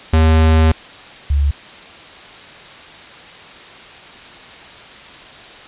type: tone pair in turn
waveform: square / sine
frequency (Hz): 79.7 / 71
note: D#2 / C#2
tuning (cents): +42 / +42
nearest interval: major second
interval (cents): 200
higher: first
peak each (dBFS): -9 / -11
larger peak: first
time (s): 0.13-0.72 / 1.3-1.51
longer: first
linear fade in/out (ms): 5
effects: white hiss -37 dBFS RMS until 5.67 s + resampled to 8000 Hz